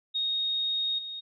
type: tone with level steps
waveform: sine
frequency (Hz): 3729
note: A#7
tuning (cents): 0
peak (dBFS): -26 / -35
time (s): 0.14-1.21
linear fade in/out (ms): 20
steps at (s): 0.98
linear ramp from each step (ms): 10
effects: none